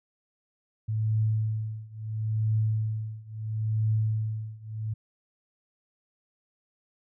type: tone with tremolo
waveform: sine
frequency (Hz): 109.2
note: A2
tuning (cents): -13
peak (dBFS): -21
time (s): 0.88-4.94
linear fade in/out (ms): 10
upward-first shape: triangle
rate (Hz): 0.74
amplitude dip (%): 95
effects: none